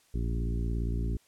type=harmonic tone with a mistuned harmonic; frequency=57.4 Hz; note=A#1; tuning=26 cents flat; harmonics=1 / 2 / 3 / 4 / 5 / 6 / 7; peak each=-29 / -35 / -39 / -41 / -43 / -45 / -46 dBFS; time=0.14-1.17 s; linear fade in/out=5 ms; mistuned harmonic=1; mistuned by=-47 cents; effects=white hiss -65 dBFS RMS until 1.27 s + low-pass 11000 Hz 12 dB/octave